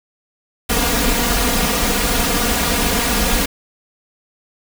pink noise with comb filter, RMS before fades -17 dBFS, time 0.69-3.46 s, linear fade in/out 10 ms, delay 4.2 ms, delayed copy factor +0.95, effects none

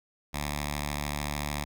5% pulse tone with notch filter, 73.42 Hz, D2, in tune, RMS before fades -33 dBFS, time 0.33-1.65 s, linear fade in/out 20 ms, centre 430 Hz, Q 0.54, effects none

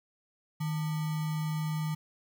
sine tone with sample-and-hold, 155.56 Hz, D#3, in tune, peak -29 dBFS, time 0.6-1.95 s, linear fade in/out 10 ms, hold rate 1050 Hz, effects none

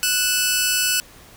10% pulse tone pair together, 1480 / 2620 Hz, F#6 / E7, 0 / -11 cents, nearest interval minor seventh, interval 989 cents, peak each -12 dBFS, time 0.03-1 s, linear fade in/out 0 ms, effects pink hiss -46 dBFS RMS until 1.36 s

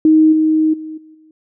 sine tone with level steps, 313.5 Hz, D#4, 13 cents sharp, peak -6 / -10 / -25 / -39 / -44 dBFS, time 0.05-1.31 s, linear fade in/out 2 ms, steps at 0.32 / 0.73 / 0.97 / 1.14 s, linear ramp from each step 10 ms, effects none

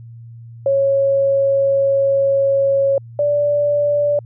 sine tone pair in turn, 550 / 582.6 Hz, C#5 / D5, -14 / -14 cents, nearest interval minor second, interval 100 cents, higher second, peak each -12 / -13 dBFS, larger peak first, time 0.66-2.98 / 3.19-4.19 s, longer first, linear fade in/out 2 ms, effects added 116 Hz sine -34 dBFS peak until 4.25 s

